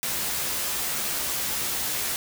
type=noise with comb filter; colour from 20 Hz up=white; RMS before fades=-28 dBFS; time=0.03-2.16 s; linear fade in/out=0 ms; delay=14 ms; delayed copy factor=+0.5; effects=none